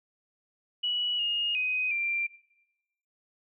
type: tone with pitch steps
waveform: sine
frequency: 2935 / 2851 / 2507 / 2368 Hz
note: F#7 / F7 / D#7 / D7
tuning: -15 / +35 / +12 / +14 cents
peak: -26 dBFS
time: 0.83-2.27 s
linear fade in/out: 10 ms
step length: 360 ms
effects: noise-tail reverb RT60 1.0 s tail -20 dB re dry